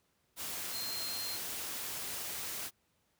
sine tone in noise, 4186 Hz, C8, in tune, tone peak -39 dBFS, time 0.71-1.39 s, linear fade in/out 50 ms, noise white, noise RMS -40 dBFS, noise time 0.36-2.71 s, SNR -2 dB, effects pink hiss -75 dBFS RMS until 3.19 s + high-pass 60 Hz 12 dB/octave

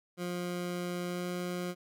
20% pulse tone with pitch glide, 177 to 178.23 Hz, F3 to F3, +23 to +35 cents, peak -29 dBFS, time 0.17-1.75 s, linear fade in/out 50 ms, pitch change +12 cents, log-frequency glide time 1.06-1.27 s, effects none

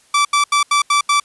sawtooth tone bursts, 1161 Hz, D6, 20 cents flat, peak -8 dBFS, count 6, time 0.14-1.2 s, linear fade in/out 5 ms, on 110 ms, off 80 ms, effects white hiss -53 dBFS RMS until 1.24 s + resampled to 24000 Hz

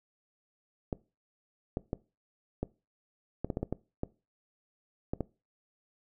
clicks, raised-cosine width 2 ms, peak -18 dBFS, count 12, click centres 0.928 / 1.771 / 1.931 / 2.63 / 3.446 / 3.502 / 3.571 / 3.63 / 3.726 / 4.034 / 5.135 / 5.207 s, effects noise-tail reverb RT60 0.3 s tail -21 dB re dry

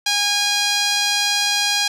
sawtooth tone with band-pass filter, 818 Hz, G#5, 26 cents flat, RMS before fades -19 dBFS, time 0.06-1.88 s, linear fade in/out 5 ms, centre 4600 Hz, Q 1.4, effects none

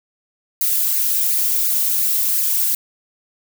violet noise with flanger, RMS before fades -18 dBFS, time 0.61-2.75 s, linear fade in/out 2 ms, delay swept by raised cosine 0.43 to 3.03 ms, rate 2.8 Hz, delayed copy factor +0.7, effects none

